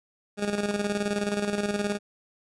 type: tone with tremolo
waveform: 20% pulse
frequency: 204.9 Hz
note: G#3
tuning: 23 cents flat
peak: -19 dBFS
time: 0.37-1.99 s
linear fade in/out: 50 ms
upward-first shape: square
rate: 19 Hz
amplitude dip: 55%
effects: resampled to 24000 Hz